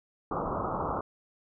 white low-pass noise, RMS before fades -32 dBFS, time 0.31-1.01 s, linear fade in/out 2 ms, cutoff 1300 Hz, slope 96 dB/octave, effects none

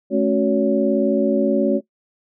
sine tone cluster, 216.2 / 274.9 / 369.1 / 564 Hz, A3 / C#4 / F#4 / C#5, -30 / -14 / -4 / +30 cents, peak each -20 dBFS, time 0.1-1.81 s, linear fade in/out 50 ms, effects noise-tail reverb RT60 0.1 s tail -17 dB re dry

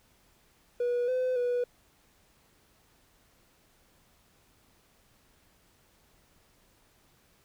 triangle tone with pitch steps, 485.5 / 509 / 488.8 Hz, B4 / C5 / B4, -30 / -48 / -18 cents, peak -23 dBFS, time 0.8-1.64 s, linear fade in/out 5 ms, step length 280 ms, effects tanh soft clip ceiling -21 dBFS + pink hiss -65 dBFS RMS until 7.44 s

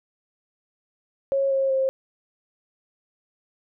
sine tone with pitch steps, 547 / 539.2 / 531.4 Hz, C#5 / C#5 / C5, -23 / -48 / +27 cents, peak -19 dBFS, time 1.32-1.89 s, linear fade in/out 0 ms, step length 190 ms, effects none

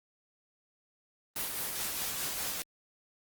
white noise with tremolo, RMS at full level -34 dBFS, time 1.36-2.62 s, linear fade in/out 0 ms, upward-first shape sine, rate 4.8 Hz, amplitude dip 30%, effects Opus 24 kbps

